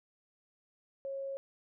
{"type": "tone", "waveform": "sine", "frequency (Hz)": 546, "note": "C#5", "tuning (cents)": -26, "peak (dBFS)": -36, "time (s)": [1.05, 1.37], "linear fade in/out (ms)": 0, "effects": []}